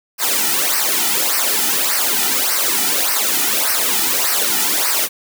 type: noise with flanger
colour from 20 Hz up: white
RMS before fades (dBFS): -17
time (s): 0.18-5.09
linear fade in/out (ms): 50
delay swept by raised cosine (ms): 0.28 to 1.88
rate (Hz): 1.7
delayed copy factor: -0.8
effects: high-pass 200 Hz 12 dB/octave